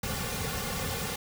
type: noise with comb filter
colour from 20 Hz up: pink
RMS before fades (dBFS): -33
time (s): 0.03-1.16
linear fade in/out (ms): 5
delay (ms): 3.1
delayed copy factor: -0.9
effects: none